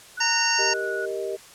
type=tone with pitch glide; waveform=sine; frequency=1480 to 1466.4 Hz; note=F#6 to F#6; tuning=0 to -16 cents; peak=-29 dBFS; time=0.17-1.06 s; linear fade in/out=10 ms; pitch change=-16 cents; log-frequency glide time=0.56-0.9 s
type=harmonic tone; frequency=919 Hz; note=A#5; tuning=25 cents flat; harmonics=1 / 2 / 3 / 5 / 6 / 7; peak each=-27 / -27 / -27 / -27 / -27 / -27 dBFS; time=0.2-0.74 s; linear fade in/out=10 ms
type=chord; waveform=sine; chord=Eb major; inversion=first; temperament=equal; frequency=392 / 466.2 / 622.3 Hz; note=G4 / Bb4 / Eb5; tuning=0 / 0 / 0 cents; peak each=-29 / -32 / -32 dBFS; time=0.58-1.37 s; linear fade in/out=20 ms
effects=white hiss -47 dBFS RMS until 1.54 s + low-pass 10000 Hz 12 dB/octave